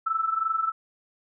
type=tone with amplitude modulation; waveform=sine; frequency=1318.5 Hz; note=E6; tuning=in tune; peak=-20 dBFS; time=0.06-0.72 s; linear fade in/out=10 ms; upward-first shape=sine; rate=22.8 Hz; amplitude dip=75%; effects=none